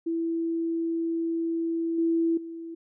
sine tone with level steps, 331.2 Hz, E4, 8 cents sharp, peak -25 / -21 / -35 dBFS, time 0.06-2.75 s, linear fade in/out 10 ms, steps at 1.98 / 2.37 s, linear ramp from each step 5 ms, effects none

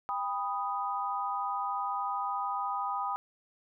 sine chord, G augmented, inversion none, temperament equal with one note detuned, 798.6 / 987.8 / 1244.5 Hz, G5 / B5 / D#6, +32 / 0 / 0 cents, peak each -35 / -35 / -34 dBFS, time 0.09-3.16 s, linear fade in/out 0 ms, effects none

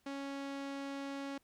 sawtooth tone with low-pass filter, 277 Hz, C#4, 1 cent flat, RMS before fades -42 dBFS, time 0.06-1.38 s, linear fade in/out 5 ms, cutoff 5800 Hz, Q 0.65, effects pink hiss -74 dBFS RMS until 1.43 s

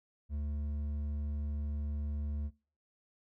triangle tone with hard clipping, 73.42 Hz, D2, in tune, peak -35 dBFS, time 0.29-2.51 s, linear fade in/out 50 ms, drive 9 dB, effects noise-tail reverb RT60 0.4 s tail -24 dB re dry

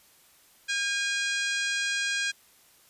harmonic tone with a mistuned harmonic, 820 Hz, G#5, 22 cents flat, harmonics 2 / 3 / 4 / 5 / 6 / 7 / 8 / 9 / 10, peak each -29 / -33 / -35 / -37 / -39 / -40 / -41 / -42 / -43 dBFS, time 0.68-2.32 s, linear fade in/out 20 ms, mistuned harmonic 2, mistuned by -30 cents, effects white hiss -59 dBFS RMS until 2.89 s + resampled to 32000 Hz

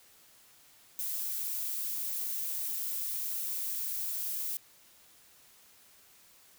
violet noise, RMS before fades -35 dBFS, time 0.99-4.57 s, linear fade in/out 0 ms, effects white hiss -60 dBFS RMS until 6.58 s

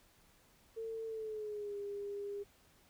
sine tone with pitch glide, 449.4 to 405 Hz, A4 to G#4, +37 to -43 cents, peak -39 dBFS, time 0.76-2.44 s, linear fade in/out 20 ms, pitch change -180 cents, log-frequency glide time 1.05-1.77 s, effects pink hiss -67 dBFS RMS until 2.89 s

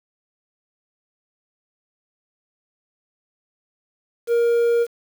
triangle tone with quantisation, 470 Hz, A#4, 14 cents sharp, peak -13 dBFS, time 4.27-4.87 s, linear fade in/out 50 ms, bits 7, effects none

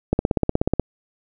click train, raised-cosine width 2 ms, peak -4 dBFS, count 12, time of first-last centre 0.13-0.797 s, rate 16.5 Hz, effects none

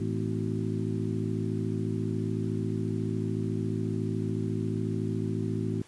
harmonic tone with a mistuned harmonic, 54 Hz, A1, 32 cents flat, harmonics 2 / 3 / 4 / 5 / 6 / 7, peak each -32 / -34 / -35 / -36 / -37 / -37 dBFS, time 0-5.82 s, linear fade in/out 5 ms, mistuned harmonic 5, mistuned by -100 cents, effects pink hiss -55 dBFS RMS until 5.87 s + resampled to 24000 Hz

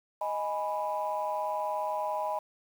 sine chord, G# minor, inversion second, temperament equal, 622.3 / 830.6 / 987.8 Hz, D#5 / G#5 / B5, 0 / 0 / 0 cents, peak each -33 dBFS, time 0.21-2.39 s, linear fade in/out 5 ms, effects tanh soft clip ceiling -21 dBFS + 9-bit

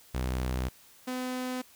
sawtooth tone pair in turn, 63.4 / 253.6 Hz, B1 / B3, +46 / +46 cents, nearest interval 2 octaves, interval 2400 cents, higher second, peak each -25 / -28 dBFS, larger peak first, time 0.14-0.69 / 1.07-1.62 s, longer neither, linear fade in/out 10 ms, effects white hiss -57 dBFS RMS until 1.75 s

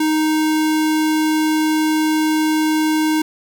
square tone, 311.1 Hz, D#4, in tune, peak -15 dBFS, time 0-3.22 s, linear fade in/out 5 ms, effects 8-bit

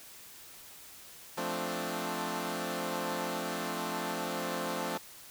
10% pulse chord, D minor seventh, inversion first, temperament equal, 174.61 / 220 / 261.6 / 293.7 Hz, F3 / A3 / C4 / D4, 0 / 0 / 0 / 0 cents, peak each -30 / -30 / -31 / -32 dBFS, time 1.37-4.98 s, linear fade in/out 10 ms, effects white hiss -51 dBFS RMS until 5.3 s

